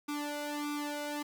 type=tone with flanger; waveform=sawtooth; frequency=293.7 Hz; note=D4; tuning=in tune; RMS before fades=-37 dBFS; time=0.08-1.23 s; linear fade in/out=10 ms; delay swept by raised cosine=0.83 to 1.39 ms; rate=1.6 Hz; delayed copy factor=+0.95; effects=10-bit